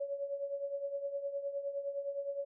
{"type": "tone with tremolo", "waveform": "sine", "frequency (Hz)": 561, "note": "C#5", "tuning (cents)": 21, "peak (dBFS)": -32, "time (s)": [0, 2.45], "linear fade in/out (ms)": 10, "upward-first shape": "triangle", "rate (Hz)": 9.7, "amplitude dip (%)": 75, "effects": []}